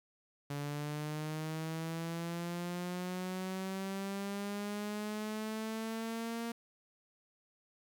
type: linear sweep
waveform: sawtooth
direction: up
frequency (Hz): 142.7 to 233.1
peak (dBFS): -33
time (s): 0.5-6.52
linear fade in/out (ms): 5
effects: 11-bit